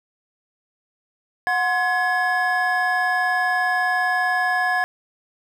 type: tone cluster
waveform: triangle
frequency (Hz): 731 / 1050 / 1694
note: F#5 / C6 / G#6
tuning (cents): -21 / +6 / +34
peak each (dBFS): -20 / -26 / -19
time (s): 1.47-4.84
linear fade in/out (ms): 0
effects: none